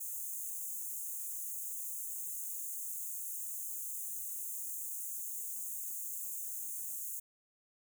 white high-pass noise, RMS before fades -41 dBFS, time 0-7.2 s, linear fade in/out 10 ms, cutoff 6400 Hz, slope 96 dB/octave, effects none

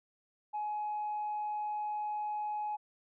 sine tone, 842 Hz, G#5, 24 cents sharp, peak -32 dBFS, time 0.53-2.77 s, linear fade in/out 20 ms, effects tanh soft clip ceiling -30 dBFS

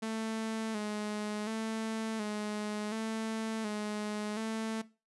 sawtooth tone with vibrato, 216 Hz, A3, 32 cents flat, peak -30 dBFS, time 0.02-4.82 s, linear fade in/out 10 ms, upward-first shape square, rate 0.69 Hz, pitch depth 46 cents each way, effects noise-tail reverb RT60 0.3 s tail -18 dB re dry + resampled to 24000 Hz

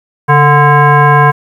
sine tone with frequency modulation, 445.6 Hz, A4, 22 cents sharp, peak -3 dBFS, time 0.28-1.32 s, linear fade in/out 20 ms, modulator 588 Hz, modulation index 1.9, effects 7-bit

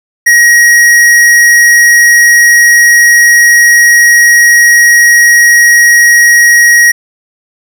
sine tone with tanh clipping, 1894 Hz, A#6, 27 cents sharp, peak -3 dBFS, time 0.26-6.92 s, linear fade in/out 10 ms, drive 18 dB, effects none

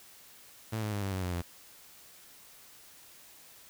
sawtooth tone with pitch steps, 110.7 / 106.25 / 101.98 / 97.88 / 93.95 / 90.18 / 86.55 Hz, A2 / G#2 / G#2 / G2 / F#2 / F#2 / F2, +11 / +40 / -31 / -2 / +27 / -44 / -15 cents, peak -28 dBFS, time 0.72-1.42 s, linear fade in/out 10 ms, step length 100 ms, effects white hiss -55 dBFS RMS until 3.69 s

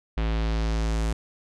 square tone with low-pass filter sweep, 55 Hz, A1, in tune, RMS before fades -25 dBFS, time 0.17-1.13 s, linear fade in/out 5 ms, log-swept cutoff 3100 to 8800 Hz, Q 1.4, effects none

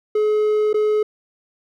triangle tone with dropouts, 425.4 Hz, G#4, 42 cents sharp, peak -13 dBFS, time 0.15-1.03 s, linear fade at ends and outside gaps 5 ms, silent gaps 0.731-0.742 s, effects none

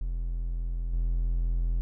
triangle tone with level steps, 42.32 Hz, E1, 46 cents sharp, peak -26 / -22 dBFS, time 0.01-1.81 s, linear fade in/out 0 ms, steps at 0.93 s, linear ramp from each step 2 ms, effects none

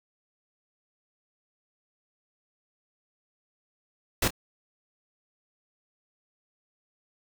pink noise with echo, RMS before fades -24 dBFS, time 4.22-4.28 s, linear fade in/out 5 ms, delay 26 ms, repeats 1, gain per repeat -13 dB, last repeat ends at 4.306 s, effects none

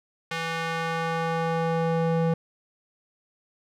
square tone with band-pass filter sweep, 164.81 Hz, E3, in tune, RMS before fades -26 dBFS, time 0.31-2.34 s, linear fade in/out 5 ms, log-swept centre 2200 to 380 Hz, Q 0.84, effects none

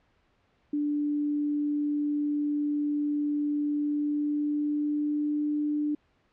sine tone with pitch glide, 293.7 to 297.1 Hz, D4 to D4, 0 to +20 cents, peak -25 dBFS, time 0.73-5.95 s, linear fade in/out 5 ms, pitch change +20 cents, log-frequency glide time 3.68-5.46 s, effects pink hiss -68 dBFS RMS until 6.32 s + low-pass 3000 Hz 12 dB/octave

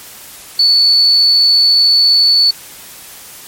sine tone, 4457 Hz, C#8, 9 cents sharp, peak -6 dBFS, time 0.59-2.51 s, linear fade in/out 5 ms, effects white hiss -34 dBFS RMS until 3.47 s + MP3 64 kbps

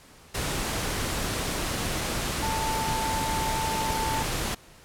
sine tone in noise, 885 Hz, A5, 10 cents sharp, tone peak -28 dBFS, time 2.42-4.23 s, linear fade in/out 10 ms, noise pink, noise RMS -29 dBFS, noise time 0.34-4.55 s, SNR -2 dB, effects pink hiss -52 dBFS RMS until 4.84 s + low-pass 12000 Hz 12 dB/octave

